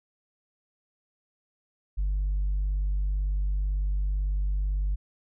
sine tone, 49 Hz, G1, in tune, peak -22 dBFS, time 1.97-4.96 s, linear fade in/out 20 ms, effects tanh soft clip ceiling -22 dBFS

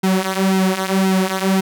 sawtooth tone with flanger, 190 Hz, F#3, 46 cents sharp, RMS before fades -17 dBFS, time 0.03-1.61 s, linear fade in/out 10 ms, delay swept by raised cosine 1.7 to 5.7 ms, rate 1.9 Hz, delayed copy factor -0.75, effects none

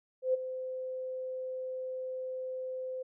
sine tone with ADSR envelope, 515 Hz, C5, 28 cents flat, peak -23 dBFS, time 0.22-3.03 s, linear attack 120 ms, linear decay 16 ms, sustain -12 dB, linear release 11 ms, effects none

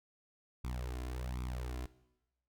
sawtooth tone with flanger, 62.1 Hz, B1, 10 cents sharp, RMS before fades -40 dBFS, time 0.64-1.86 s, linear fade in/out 5 ms, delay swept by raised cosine 0.84 to 2.94 ms, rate 1.3 Hz, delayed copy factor +0.85, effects noise-tail reverb RT60 1.0 s tail -18 dB re dry

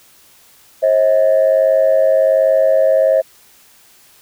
sine tone pair together, 535.7 / 637 Hz, C5 / D#5, +41 / +41 cents, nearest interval minor third, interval 300 cents, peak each -11 dBFS, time 0.82-3.22 s, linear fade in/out 20 ms, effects tanh soft clip ceiling -4 dBFS + white hiss -48 dBFS RMS until 4.21 s

